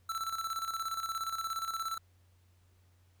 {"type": "tone with tremolo", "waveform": "square", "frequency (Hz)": 1330, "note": "E6", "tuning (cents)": 15, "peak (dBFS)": -33, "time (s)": [0.09, 1.98], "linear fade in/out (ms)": 5, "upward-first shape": "square", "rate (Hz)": 17, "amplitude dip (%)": 60, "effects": ["added 90 Hz sine -63 dBFS peak until 3.2 s", "pink hiss -73 dBFS RMS until 3.2 s"]}